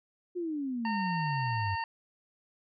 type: exponential sweep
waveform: sine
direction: down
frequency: 364.6 to 94 Hz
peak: -31 dBFS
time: 0.35-1.76 s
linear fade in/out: 20 ms
type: harmonic tone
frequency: 915 Hz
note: A#5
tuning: 32 cents flat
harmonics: 1 / 2 / 3 / 5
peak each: -32 / -38 / -42 / -46 dBFS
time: 0.85-1.84 s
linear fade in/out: 2 ms
effects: none